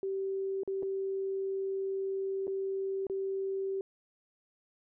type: tone with dropouts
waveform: sine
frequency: 387.3 Hz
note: G4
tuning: 21 cents flat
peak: -31 dBFS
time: 0.03-3.81 s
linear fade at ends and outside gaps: 1 ms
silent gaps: 0.634-0.676 / 0.825-0.83 / 2.47-2.478 / 3.068-3.098 s
effects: none